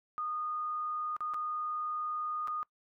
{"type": "tone with dropouts", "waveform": "sine", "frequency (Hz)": 1229, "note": "D#6", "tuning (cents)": -22, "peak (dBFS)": -33, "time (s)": [0.18, 2.63], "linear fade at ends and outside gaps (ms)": 0, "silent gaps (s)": [[1.165, 1.206], [1.337, 1.343], [2.474, 2.481]], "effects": ["noise-tail reverb RT60 0.1 s tail -22 dB re dry"]}